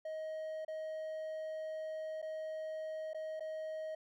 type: tone with dropouts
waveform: triangle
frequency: 629 Hz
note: D#5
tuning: 19 cents sharp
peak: -37 dBFS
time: 0.05-3.95 s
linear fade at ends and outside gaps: 5 ms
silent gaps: 0.649-0.68 / 2.218-2.225 / 3.134-3.145 / 3.397-3.405 s
effects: none